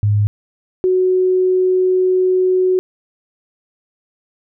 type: tone pair in turn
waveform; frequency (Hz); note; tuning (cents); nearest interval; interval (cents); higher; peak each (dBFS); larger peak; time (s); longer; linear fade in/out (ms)
sine; 103.8 / 369.9; G#2 / F#4; 0 / 0; octave + minor seventh; 2200; second; -11; neither; 0.03-0.27 / 0.84-2.79; second; 0
effects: none